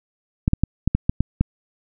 clicks, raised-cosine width 5 ms, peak -4 dBFS, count 8, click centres 0.479 / 0.534 / 0.636 / 0.876 / 0.95 / 1.095 / 1.206 / 1.41 s, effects none

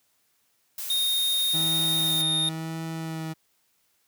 blue noise, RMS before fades -34 dBFS, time 0.78-2.22 s, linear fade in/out 2 ms
square tone with pitch glide, 3700 to 3677 Hz, A#7 to A#7, -14 to -24 cents, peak -23 dBFS, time 0.9-2.49 s, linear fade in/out 2 ms, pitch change -10 cents, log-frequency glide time 2.01-2.14 s
30% pulse tone with vibrato, 161 Hz, E3, 41 cents flat, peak -28 dBFS, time 1.53-3.34 s, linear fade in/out 20 ms, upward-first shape sine, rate 0.94 Hz, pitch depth 17 cents each way
effects white hiss -69 dBFS RMS until 4.07 s + high-pass 60 Hz 12 dB/octave

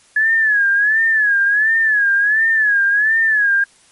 sine tone with vibrato, 1700 Hz, G#6, 40 cents sharp, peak -11 dBFS, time 0.16-3.64 s, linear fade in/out 5 ms, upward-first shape sine, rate 1.4 Hz, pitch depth 110 cents each way, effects white hiss -51 dBFS RMS until 3.91 s + MP3 48 kbps

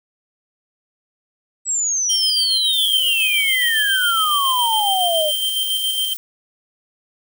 sine exponential sweep, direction down, 7902 to 586 Hz, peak -17 dBFS, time 1.65-5.32 s, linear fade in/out 50 ms
square tone with tremolo, 3139 Hz, G7, 2 cents sharp, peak -18 dBFS, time 2.09-6.14 s, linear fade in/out 10 ms, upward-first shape square, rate 7.2 Hz, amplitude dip 35%
violet noise, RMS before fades -30 dBFS, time 2.73-6.17 s, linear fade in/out 0 ms
effects none

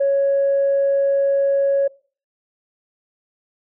sine tone, 554.4 Hz, C#5, in tune, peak -13 dBFS, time 0-1.88 s, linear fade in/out 10 ms, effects noise-tail reverb RT60 0.4 s tail -22 dB re dry + tanh soft clip ceiling -11 dBFS

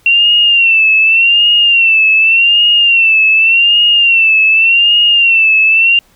sine tone with vibrato, 2727 Hz, F7, 42 cents flat, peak -5 dBFS, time 0.06-5.99 s, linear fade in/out 2 ms, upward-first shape sine, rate 0.86 Hz, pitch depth 83 cents each way, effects pink hiss -50 dBFS RMS until 6.15 s

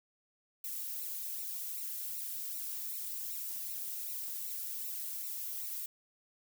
violet noise with flanger, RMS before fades -40 dBFS, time 0.64-5.86 s, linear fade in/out 2 ms, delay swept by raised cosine 0.61 to 2.31 ms, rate 2.6 Hz, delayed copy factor -0.95, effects none

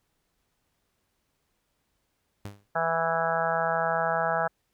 sawtooth tone with exponential decay, 101.4 Hz, G#2, 41 cents flat, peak -30 dBFS, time 2.45-2.67 s, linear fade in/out 0 ms, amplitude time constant 47 ms
harmonic tone, 164.81 Hz, E3, in tune, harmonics 1 / 3 / 4 / 5 / 6 / 7 / 8 / 9 / 10, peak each -38 / -35 / -28 / -30 / -35 / -39 / -31 / -35 / -34 dBFS, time 2.75-4.48 s, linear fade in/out 10 ms
effects pink hiss -75 dBFS RMS until 4.73 s

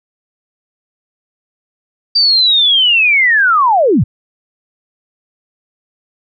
sine linear sweep, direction down, 4699 to 79 Hz, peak -7 dBFS, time 2.15-4.04 s, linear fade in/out 10 ms, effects none

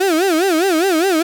35% pulse tone with vibrato, 350.9 Hz, F4, 8 cents sharp, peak -11 dBFS, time 0-1.23 s, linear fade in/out 10 ms, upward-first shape sine, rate 4.9 Hz, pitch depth 210 cents each way, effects none

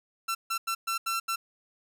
sawtooth tone bursts at uneven times, 1349 Hz, E6, 40 cents sharp, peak -24 dBFS, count 6, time 0.28-0.35 / 0.5-0.58 / 0.67-0.75 / 0.87-0.98 / 1.06-1.2 / 1.28-1.36 s, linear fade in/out 10 ms, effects none

